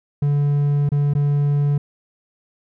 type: tone with dropouts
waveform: triangle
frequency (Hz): 144.2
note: D3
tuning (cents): -31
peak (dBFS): -13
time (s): 0.22-1.78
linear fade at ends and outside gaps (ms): 5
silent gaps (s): 0.891-0.918 / 1.137-1.15
effects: none